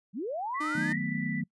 sine linear sweep, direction up, 164.81 to 1962 Hz, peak -31 dBFS, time 0.13-0.99 s, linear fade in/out 50 ms
sine tone with vibrato, 1975.5 Hz, B6, in tune, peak -36 dBFS, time 0.54-1.42 s, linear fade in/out 20 ms, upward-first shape sine, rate 16 Hz, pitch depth 11 cents each way
45% pulse tone, 304.5 Hz, D#4, 37 cents flat, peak -33 dBFS, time 0.6-0.93 s, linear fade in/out 10 ms
sine chord, B dominant seventh, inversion first, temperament equal, 155.56 / 185 / 220 / 246.9 Hz, D#3 / F#3 / A3 / B3, 0 / 0 / 0 / 0 cents, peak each -35 dBFS, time 0.75-1.44 s, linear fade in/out 5 ms
effects noise-tail reverb RT60 0.1 s tail -25 dB re dry + resampled to 24000 Hz

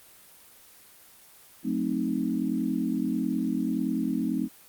sine chord, F# diminished seventh, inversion none, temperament equal with one note detuned, 182.03 / 220 / 261.6 / 311.1 Hz, F#3 / A3 / C4 / Eb4, -28 / 0 / 0 / 0 cents, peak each -33 / -30 / -29 / -31 dBFS, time 1.63-4.49 s, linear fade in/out 50 ms, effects white hiss -53 dBFS RMS until 4.68 s + Opus 24 kbps

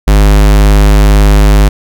square tone, 51 Hz, G#1, 31 cents flat, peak -3 dBFS, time 0.07-1.69 s, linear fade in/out 10 ms, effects none

